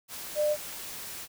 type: tone in noise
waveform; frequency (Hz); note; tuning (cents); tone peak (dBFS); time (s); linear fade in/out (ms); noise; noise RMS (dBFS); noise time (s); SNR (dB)
sine; 599; D5; +34; -23; 0.35-0.57; 50; white; -40; 0.08-1.28; +14
effects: none